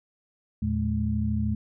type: tone cluster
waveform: sine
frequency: 80.2 / 113.3 / 212.7 Hz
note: E2 / A#2 / G#3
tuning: -47 / -49 / +42 cents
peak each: -28 / -29 / -27 dBFS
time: 0.62-1.55 s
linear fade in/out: 5 ms
effects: none